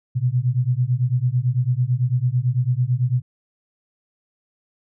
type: beating tone pair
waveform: sine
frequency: 120.5 / 129.5 Hz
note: B2 / C3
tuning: -42 / -17 cents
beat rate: 9 Hz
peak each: -20 dBFS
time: 0.15-3.22 s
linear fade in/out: 20 ms
effects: none